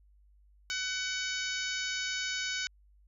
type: harmonic tone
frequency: 751 Hz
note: F#5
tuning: 26 cents sharp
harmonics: 2 / 3 / 4 / 5 / 6 / 7 / 8 / 9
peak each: -37 / -39 / -40 / -41 / -42 / -42 / -43 / -44 dBFS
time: 0.7-2.67 s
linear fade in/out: 0 ms
effects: added 50 Hz sine -59 dBFS peak until 3.07 s